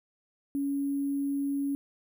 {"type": "tone with sample-and-hold", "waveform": "sine", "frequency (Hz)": 280, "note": "C#4", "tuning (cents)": 18, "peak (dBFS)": -27, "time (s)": [0.55, 1.75], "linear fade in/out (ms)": 0, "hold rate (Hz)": 11025, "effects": []}